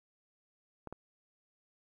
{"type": "clicks", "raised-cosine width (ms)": 1, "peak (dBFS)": -29, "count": 2, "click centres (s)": [0.873, 0.926], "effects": ["11-bit"]}